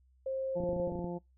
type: tone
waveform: sine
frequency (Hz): 531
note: C5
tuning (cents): +25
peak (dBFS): -32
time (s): 0.26-0.9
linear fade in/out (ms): 5
type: harmonic tone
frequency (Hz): 174.61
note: F3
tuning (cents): 0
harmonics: 1 / 2 / 3 / 4 / 5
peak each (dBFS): -38 / -40 / -43 / -48 / -48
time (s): 0.55-1.19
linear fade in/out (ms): 20
type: clicks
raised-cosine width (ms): 3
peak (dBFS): -28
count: 11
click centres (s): 0.604 / 0.637 / 0.691 / 0.731 / 0.764 / 0.799 / 0.875 / 0.921 / 0.955 / 0.991 / 1.044
effects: noise-tail reverb RT60 0.2 s tail -25 dB re dry + added 64 Hz sine -63 dBFS peak until 1.37 s